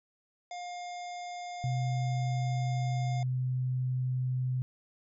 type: harmonic tone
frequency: 709 Hz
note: F5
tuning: 26 cents sharp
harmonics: 1 / 3 / 5 / 7 / 9 / 10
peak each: -38 / -48 / -52 / -55 / -57 / -58 dBFS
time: 0.51-3.23 s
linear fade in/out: 2 ms
type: tone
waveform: sine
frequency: 127.7 Hz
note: C3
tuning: 42 cents flat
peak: -28 dBFS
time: 1.64-4.62 s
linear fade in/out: 0 ms
effects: none